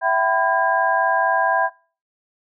sine tone cluster, 663 / 767 / 998 / 1616 Hz, E5 / G5 / B5 / G#6, +10 / -38 / +18 / -48 cents, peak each -21 dBFS, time 0.01-1.7 s, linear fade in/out 50 ms, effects noise-tail reverb RT60 0.4 s tail -25 dB re dry

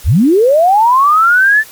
sine linear sweep, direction up, 41.2 to 1779 Hz, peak -5 dBFS, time 0.04-1.64 s, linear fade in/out 50 ms, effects white hiss -36 dBFS RMS until 1.71 s + MP3 96 kbps

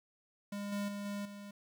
square tone with level steps, 202.9 Hz, G#3, 40 cents flat, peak -39 / -35 / -40 / -38 / -46 dBFS, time 0.52-1.51 s, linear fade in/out 5 ms, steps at 0.72 / 0.88 / 1.05 / 1.25 s, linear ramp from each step 5 ms, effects 11-bit

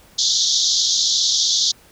pink band-pass noise, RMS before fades -18 dBFS, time 0.18-1.72 s, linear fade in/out 10 ms, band 3400 to 6700 Hz, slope 96 dB/octave, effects pink hiss -50 dBFS RMS until 1.91 s

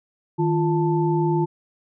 sine tone cluster, 155.8 / 345.8 / 882 Hz, D#3 / F4 / A5, +3 / -17 / +4 cents, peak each -21 / -21 / -26 dBFS, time 0.38-1.46 s, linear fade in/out 20 ms, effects none

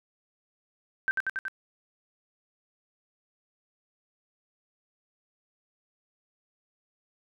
sine tone with echo, 1555 Hz, G6, 14 cents flat, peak -22 dBFS, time 1.08-1.11 s, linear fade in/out 0 ms, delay 93 ms, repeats 4, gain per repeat -2 dB, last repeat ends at 1.482 s, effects none

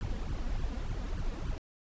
brown noise with flanger, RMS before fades -34 dBFS, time 0.01-1.58 s, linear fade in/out 0 ms, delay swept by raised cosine 0.65 to 4.25 ms, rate 3.4 Hz, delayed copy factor +0.9, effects resampled to 16000 Hz

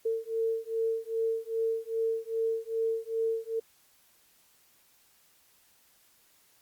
sine beating tone pair, 450.1 / 452.6 Hz, A4 / A4, +39 / +49 cents, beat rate 2.5 Hz, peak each -31 dBFS, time 0.05-3.6 s, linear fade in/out 10 ms, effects white hiss -64 dBFS RMS until 6.61 s + Opus 48 kbps

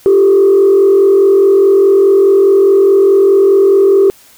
sine tone with frequency modulation, 391.7 Hz, G4, 1 cent flat, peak -3 dBFS, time 0.06-4.1 s, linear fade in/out 0 ms, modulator 44.8 Hz, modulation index 0.6, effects tanh soft clip ceiling -1 dBFS + white hiss -43 dBFS RMS until 4.37 s

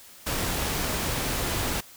pink noise, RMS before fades -28 dBFS, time 0.26-1.81 s, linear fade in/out 10 ms, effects white hiss -49 dBFS RMS until 1.96 s

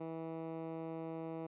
10% pulse tone with band-pass filter, 162.6 Hz, E3, 23 cents flat, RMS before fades -43 dBFS, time 0-1.47 s, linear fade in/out 10 ms, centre 330 Hz, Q 0.84, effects resampled to 8000 Hz

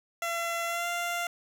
15% pulse tone with pitch glide, 678 to 694.2 Hz, E5 to F5, +49 to -11 cents, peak -23 dBFS, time 0.22-1.27 s, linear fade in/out 2 ms, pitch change +40 cents, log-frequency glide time 0.66-0.88 s, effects none

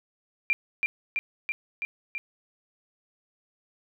sine tone with echo, 2380 Hz, D7, 22 cents sharp, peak -20 dBFS, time 0.5-0.53 s, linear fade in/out 0 ms, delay 330 ms, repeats 5, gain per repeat -2 dB, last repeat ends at 2.18 s, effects none

